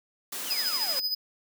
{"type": "high-pass noise", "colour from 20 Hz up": "white", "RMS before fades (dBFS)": -35, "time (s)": [0.32, 1], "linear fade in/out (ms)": 5, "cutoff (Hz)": 180, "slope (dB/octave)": 48}
{"type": "exponential sweep", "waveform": "sawtooth", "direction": "down", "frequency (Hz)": [3180, 493.9], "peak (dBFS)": -34, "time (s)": [0.46, 0.99], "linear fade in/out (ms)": 2}
{"type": "tone with tremolo", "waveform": "square", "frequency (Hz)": 4997, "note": "D#8", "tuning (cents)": 7, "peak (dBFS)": -25, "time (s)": [0.5, 1.15], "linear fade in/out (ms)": 10, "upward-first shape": "sine", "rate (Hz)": 13, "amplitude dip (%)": 60}
{"effects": []}